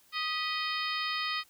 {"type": "harmonic tone with a mistuned harmonic", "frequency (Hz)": 622.3, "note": "D#5", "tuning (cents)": 0, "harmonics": [2, 3, 4, 5, 6, 7, 8], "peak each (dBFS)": [-35, -37, -38, -39, -40, -40, -41], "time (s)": [0.12, 1.44], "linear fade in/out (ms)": 50, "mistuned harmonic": 3, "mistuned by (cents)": 75, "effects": ["white hiss -63 dBFS RMS until 1.49 s"]}